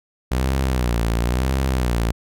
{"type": "tone with vibrato", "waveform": "sawtooth", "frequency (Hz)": 61.6, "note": "B1", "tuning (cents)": -4, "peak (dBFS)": -14, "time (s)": [0.31, 2.12], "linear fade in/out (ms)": 10, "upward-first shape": "sine", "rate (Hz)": 0.98, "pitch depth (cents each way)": 140, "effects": []}